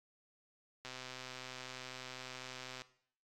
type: click train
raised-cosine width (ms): 0.2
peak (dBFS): -28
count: 253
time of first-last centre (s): 0.85-2.819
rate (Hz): 128
effects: noise-tail reverb RT60 0.6 s tail -17 dB re dry + AAC 64 kbps